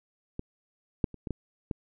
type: clicks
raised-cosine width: 3 ms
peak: -21 / -11 / -30 / -22 / -18 / -18 dBFS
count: 6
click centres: 0.394 / 1.042 / 1.143 / 1.272 / 1.307 / 1.712 s
effects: none